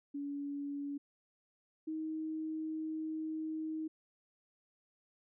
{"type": "tone pair in turn", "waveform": "sine", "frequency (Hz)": [284.4, 315], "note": ["C#4", "D#4"], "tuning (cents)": [45, 21], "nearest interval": "major second", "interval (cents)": 176, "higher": "second", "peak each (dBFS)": [-37, -36], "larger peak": "second", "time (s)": [[0.14, 0.98], [1.87, 3.88]], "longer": "second", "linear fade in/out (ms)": 10, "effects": []}